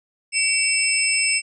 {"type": "tone cluster", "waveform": "sine", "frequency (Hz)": [2260, 2697, 5250, 8210], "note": ["C#7", "E7", "E8", "C9"], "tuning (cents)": [33, 39, -8, -34], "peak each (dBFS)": -23, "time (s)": [0.32, 1.42], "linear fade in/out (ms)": 50, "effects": []}